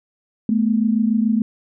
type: tone pair together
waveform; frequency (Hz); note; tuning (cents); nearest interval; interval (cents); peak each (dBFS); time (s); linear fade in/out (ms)
sine; 216.1 / 243.1; A3 / B3; -31 / -27; major second; 204; -16 / -20; 0.49-1.42; 2
effects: none